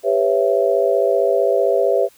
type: chord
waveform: sine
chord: C# half-diminished seventh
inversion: second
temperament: just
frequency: 399.1 / 498.9 / 554.4 / 665.2 Hz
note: G4 / B4 / C#5 / E5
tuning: +31 / +17 / 0 / +16 cents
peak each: -19 dBFS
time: 0.03-2.09 s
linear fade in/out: 50 ms
effects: white hiss -52 dBFS RMS until 2.17 s